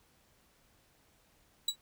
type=tone with exponential decay; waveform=35% pulse; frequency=3909 Hz; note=B7; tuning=19 cents flat; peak=-23 dBFS; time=1.68-1.76 s; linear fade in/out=5 ms; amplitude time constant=17 ms; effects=pink hiss -68 dBFS RMS until 1.81 s